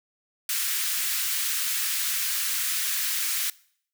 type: high-pass noise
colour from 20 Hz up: white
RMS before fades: -27 dBFS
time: 0.49-3.5 s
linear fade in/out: 2 ms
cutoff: 1400 Hz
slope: 24 dB/octave
effects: noise-tail reverb RT60 0.6 s tail -22 dB re dry